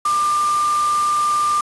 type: tone in noise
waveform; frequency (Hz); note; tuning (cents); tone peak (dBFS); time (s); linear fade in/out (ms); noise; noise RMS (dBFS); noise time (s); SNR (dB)
sine; 1193; D6; +27; -15; 0.05-1.61; 5; white; -29; 0.05-1.61; +11
effects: resampled to 24000 Hz